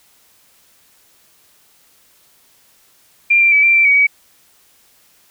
sine tone with pitch steps, 2386 / 2364 / 2294 / 2359 / 2344 / 2257 / 2270 Hz, D7 / D7 / D7 / D7 / D7 / C#7 / C#7, +27 / +11 / -41 / +7 / -4 / +31 / +41 cents, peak -8 dBFS, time 3.3-4.07 s, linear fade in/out 10 ms, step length 110 ms, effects white hiss -53 dBFS RMS until 5.3 s

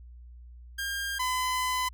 sawtooth tone pair in turn, 1607 / 1012.3 Hz, G6 / B5, +43 / +42 cents, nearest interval minor sixth, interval 801 cents, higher first, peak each -27 / -23 dBFS, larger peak second, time 0.78-1.19 / 1.19-1.89 s, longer second, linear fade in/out 10 ms, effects added 60 Hz sine -45 dBFS peak until 1.93 s

